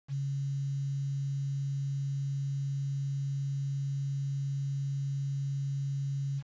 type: tone with quantisation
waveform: sine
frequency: 138.59 Hz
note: C#3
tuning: in tune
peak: -30 dBFS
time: 0.08-6.43 s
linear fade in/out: 50 ms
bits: 9
effects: resampled to 16000 Hz